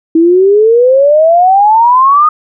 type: exponential sweep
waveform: sine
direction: up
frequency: 320 to 1250 Hz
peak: -3 dBFS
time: 0.15-2.29 s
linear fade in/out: 5 ms
effects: none